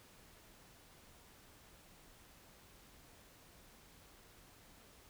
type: silence
effects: pink hiss -62 dBFS RMS until 5.09 s